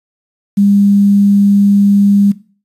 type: tone with quantisation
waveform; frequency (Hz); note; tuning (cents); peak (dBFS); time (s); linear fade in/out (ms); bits
sine; 201.1; G3; +44; -6; 0.57-2.32; 10; 6
effects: noise-tail reverb RT60 0.4 s tail -18 dB re dry + resampled to 32000 Hz